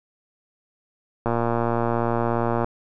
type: click train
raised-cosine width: 1 ms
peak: -9 dBFS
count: 163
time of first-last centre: 1.26-2.645 s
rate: 117 Hz
effects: none